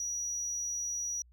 sine tone, 5810 Hz, F#8, 32 cents flat, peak -30 dBFS, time 0-1.22 s, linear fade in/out 2 ms, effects tanh soft clip ceiling -32 dBFS + added 60 Hz sine -57 dBFS peak until 1.32 s

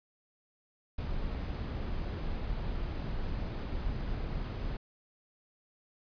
brown noise, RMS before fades -35 dBFS, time 0.98-4.77 s, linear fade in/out 5 ms, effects resampled to 11025 Hz

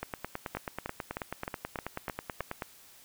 two click trains, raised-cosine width 0.5 ms, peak -19 / -19 dBFS, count 7 / 25, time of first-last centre 0.55-2.408 / 0.03-2.622 s, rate 3.23 / 9.26 Hz, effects white hiss -56 dBFS RMS until 3.04 s

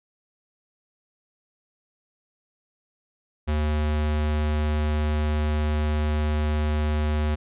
square tone, 75.7 Hz, D#2, 47 cents flat, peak -22 dBFS, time 3.47-7.36 s, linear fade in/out 20 ms, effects resampled to 8000 Hz

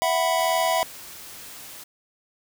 square chord, E suspended second, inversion none, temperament just, 659.3 / 741.7 / 988.9 Hz, E5 / F#5 / B5, 0 / +4 / +2 cents, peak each -24 / -26 / -26 dBFS, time 0.02-0.83 s, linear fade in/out 0 ms
white noise, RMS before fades -41 dBFS, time 0.38-1.84 s, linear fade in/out 10 ms
effects none

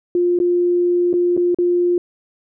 sine tone with dropouts, 352.1 Hz, F4, 14 cents sharp, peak -13 dBFS, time 0.15-1.98 s, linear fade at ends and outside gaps 2 ms, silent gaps 0.389-0.4 / 1.13-1.138 / 1.367-1.375 / 1.546-1.586 s, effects none

